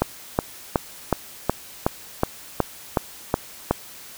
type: click train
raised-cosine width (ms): 1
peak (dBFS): -3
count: 11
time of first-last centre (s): 0.02-3.71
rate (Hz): 2.71
effects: white hiss -42 dBFS RMS until 4.17 s